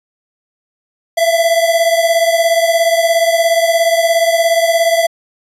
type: beating tone pair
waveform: square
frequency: 664 / 681 Hz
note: E5 / F5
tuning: +12 / -44 cents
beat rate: 17 Hz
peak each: -12 / -16 dBFS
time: 1.17-5.07 s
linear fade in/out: 10 ms
effects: resampled to 32000 Hz